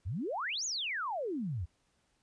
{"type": "exponential two-way sweep", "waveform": "sine", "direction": "up then down", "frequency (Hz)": [75.2, 7070, 75.2], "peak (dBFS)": -33, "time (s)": [0.05, 1.66], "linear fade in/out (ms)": 20, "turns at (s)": 0.65, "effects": ["pink hiss -74 dBFS RMS until 2.22 s", "resampled to 22050 Hz"]}